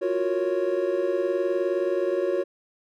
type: chord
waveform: triangle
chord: Gb major seventh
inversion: third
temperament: equal with one note detuned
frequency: 349.2 / 368.5 / 466.2 / 554.4 Hz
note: F4 / Gb4 / Bb4 / Db5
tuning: 0 / -7 / 0 / 0 cents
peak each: -27 / -24 / -30 / -25 dBFS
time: 0.01-2.44 s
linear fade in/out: 20 ms
effects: none